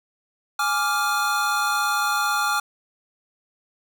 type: chord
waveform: square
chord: D diminished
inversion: second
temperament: equal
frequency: 830.6 / 1174.7 / 1396.9 Hz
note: Ab5 / D6 / F6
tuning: 0 / 0 / 0 cents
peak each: -27 / -26 / -24 dBFS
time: 0.59-2.6 s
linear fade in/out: 5 ms
effects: none